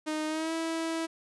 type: tone with pitch glide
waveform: sawtooth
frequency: 309 to 326.6 Hz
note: D#4 to E4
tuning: -12 to -16 cents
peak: -26 dBFS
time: 0.06-1.07 s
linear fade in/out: 20 ms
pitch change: +96 cents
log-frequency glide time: 0.27-0.53 s
effects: resampled to 24000 Hz